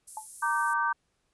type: high-pass noise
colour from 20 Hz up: pink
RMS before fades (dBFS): -41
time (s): 0.07-0.74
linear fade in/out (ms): 10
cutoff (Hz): 9500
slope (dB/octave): 24
type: tone with exponential decay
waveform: sine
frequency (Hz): 866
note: A5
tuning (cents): -28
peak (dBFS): -30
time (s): 0.17-0.27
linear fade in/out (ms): 2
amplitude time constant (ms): 21
type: chord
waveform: sine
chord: G minor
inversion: first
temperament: equal with one note detuned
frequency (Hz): 932.3 / 1174.7 / 1543.7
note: Bb5 / D6 / G6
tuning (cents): 0 / 0 / -27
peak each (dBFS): -29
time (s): 0.42-0.93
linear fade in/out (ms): 10
effects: pink hiss -75 dBFS RMS until 1.33 s + resampled to 24000 Hz